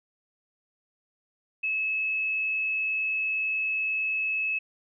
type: tone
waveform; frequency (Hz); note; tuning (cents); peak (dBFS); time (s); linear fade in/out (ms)
sine; 2591; E7; -30; -25; 1.63-4.59; 10
effects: none